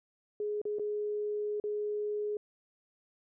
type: tone with dropouts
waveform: sine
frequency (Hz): 418.2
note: G#4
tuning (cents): +12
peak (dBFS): -31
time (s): 0.4-2.37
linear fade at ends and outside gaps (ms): 2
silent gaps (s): 0.616-0.653 / 0.786-0.795 / 1.6-1.639
effects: none

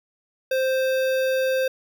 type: tone with notch filter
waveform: square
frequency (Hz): 523.3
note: C5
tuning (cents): 0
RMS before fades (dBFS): -22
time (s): 0.51-1.68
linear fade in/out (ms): 5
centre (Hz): 7800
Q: 0.93
effects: none

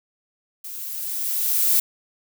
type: noise with level ramp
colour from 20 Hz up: violet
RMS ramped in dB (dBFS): -35 to -17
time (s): 0.64-1.8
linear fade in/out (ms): 5
effects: none

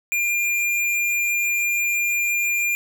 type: tone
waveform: square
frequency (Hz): 2401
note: D7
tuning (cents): +38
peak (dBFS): -20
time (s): 0.12-2.75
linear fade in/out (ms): 0
effects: none

